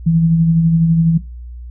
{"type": "tone with tremolo", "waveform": "sine", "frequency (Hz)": 164.81, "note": "E3", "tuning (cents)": 0, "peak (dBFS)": -8, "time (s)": [0.06, 1.18], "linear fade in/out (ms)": 10, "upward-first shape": "sine", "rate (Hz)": 12, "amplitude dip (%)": 40, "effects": ["noise-tail reverb RT60 0.3 s tail -18 dB re dry", "added 60 Hz sine -28 dBFS peak until 1.7 s"]}